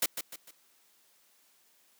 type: noise with echo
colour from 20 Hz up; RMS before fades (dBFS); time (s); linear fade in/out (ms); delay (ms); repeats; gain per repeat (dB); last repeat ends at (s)
white; -27; 0.02-0.06; 5; 150; 3; -8; 0.51
effects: white hiss -66 dBFS RMS until 1.99 s + high-pass 200 Hz 12 dB/octave